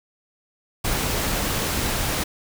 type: noise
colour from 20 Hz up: pink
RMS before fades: -24 dBFS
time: 0.84-2.24 s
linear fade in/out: 10 ms
effects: none